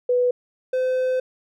sine / triangle tone pair in turn, 493.9 / 512.5 Hz, B4 / C5, 0 / -36 cents, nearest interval minor second, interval 64 cents, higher second, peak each -16 / -17 dBFS, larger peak first, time 0.09-0.31 / 0.73-1.2 s, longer second, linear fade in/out 5 ms, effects none

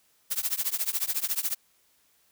blue noise with tremolo, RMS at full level -25 dBFS, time 0.3-1.55 s, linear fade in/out 20 ms, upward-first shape triangle, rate 14 Hz, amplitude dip 100%, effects white hiss -66 dBFS RMS until 2.31 s

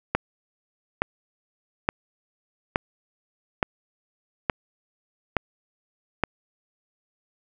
click train, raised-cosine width 0.5 ms, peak -5 dBFS, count 8, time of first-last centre 0.15-6.237 s, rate 1.15 Hz, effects none

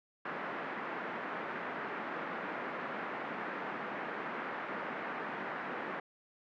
white band-pass noise, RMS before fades -40 dBFS, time 0.25-6 s, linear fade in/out 5 ms, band 180 to 1800 Hz, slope 24 dB/octave, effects none

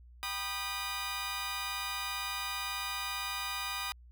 15% pulse chord, G augmented, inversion none, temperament just, 784 / 980 / 1225 Hz, G5 / B5 / D#6, 0 / -14 / -27 cents, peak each -37 / -34 / -31 dBFS, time 0.23-3.92 s, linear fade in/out 0 ms, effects added 60 Hz sine -52 dBFS peak until 4.11 s

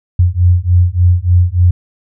sine beating tone pair, 87.31 / 90.71 Hz, F2 / F#2, 0 / -34 cents, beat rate 3.4 Hz, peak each -10 dBFS, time 0.19-1.71 s, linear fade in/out 5 ms, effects none

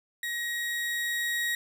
35% pulse tone with level ramp, 1894 Hz, A#6, 27 cents sharp, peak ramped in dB -29 to -25 dBFS, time 0.23-1.55 s, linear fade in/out 2 ms, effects none

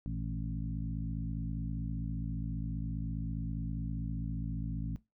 harmonic tone with a mistuned harmonic, 55 Hz, A1, in tune, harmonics 1 / 2 / 3 / 4 / 5, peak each -38 / -40 / -40 / -44 / -45 dBFS, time 0.06-4.96 s, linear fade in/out 0 ms, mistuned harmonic 2, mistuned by +84 cents, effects noise-tail reverb RT60 0.2 s tail -18 dB re dry

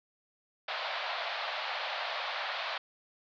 pink band-pass noise, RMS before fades -36 dBFS, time 0.68-2.78 s, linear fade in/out 5 ms, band 590 to 4400 Hz, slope 48 dB/octave, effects none

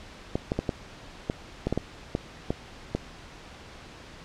clicks, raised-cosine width 2 ms, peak -12 dBFS, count 11, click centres 0.355 / 0.519 / 0.59 / 0.692 / 1.299 / 1.67 / 1.726 / 1.776 / 2.151 / 2.505 / 2.95 s, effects pink hiss -46 dBFS RMS until 4.24 s + low-pass 5000 Hz 12 dB/octave

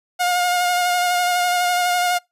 sawtooth tone with vibrato, 714 Hz, F5, 38 cents sharp, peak -13 dBFS, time 0.19-2.19 s, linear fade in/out 20 ms, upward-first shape sine, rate 12 Hz, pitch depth 21 cents each way, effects noise-tail reverb RT60 0.2 s tail -26 dB re dry + resampled to 32000 Hz

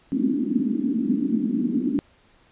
pink band-pass noise, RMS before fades -23 dBFS, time 0.12-1.99 s, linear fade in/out 0 ms, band 220 to 290 Hz, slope 48 dB/octave, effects pink hiss -58 dBFS RMS until 2.51 s + resampled to 8000 Hz

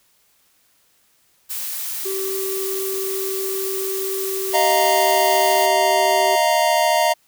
blue noise, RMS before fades -27 dBFS, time 1.49-5.67 s, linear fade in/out 20 ms
triangle tone, 385.6 Hz, G4, 28 cents flat, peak -22 dBFS, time 2.05-6.36 s, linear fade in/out 10 ms
square chord, Eb suspended second, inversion none, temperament equal with one note detuned, 622.3 / 696.4 / 932.3 Hz, Eb5 / F5 / Bb5, 0 / -5 / 0 cents, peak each -20 dBFS, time 4.53-7.14 s, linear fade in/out 20 ms
effects white hiss -60 dBFS RMS until 7.27 s

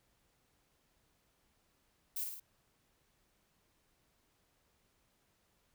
violet noise with echo, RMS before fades -38 dBFS, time 2.16-2.24 s, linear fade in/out 5 ms, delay 53 ms, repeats 3, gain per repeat -4 dB, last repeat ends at 2.399 s, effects pink hiss -75 dBFS RMS until 5.74 s

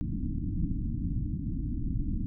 pink low-pass noise, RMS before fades -31 dBFS, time 0.01-2.26 s, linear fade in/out 0 ms, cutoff 310 Hz, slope 96 dB/octave, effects none

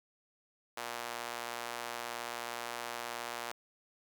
sawtooth tone with high-pass filter, 119 Hz, A#2, 36 cents sharp, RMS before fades -41 dBFS, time 0.77-3.52 s, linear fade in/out 5 ms, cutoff 770 Hz, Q 0.94, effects none

